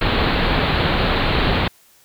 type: low-pass noise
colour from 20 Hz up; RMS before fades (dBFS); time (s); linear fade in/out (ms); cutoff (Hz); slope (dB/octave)
pink; -18; 0.01-1.68; 5; 4300; 96
effects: white hiss -53 dBFS RMS until 2.04 s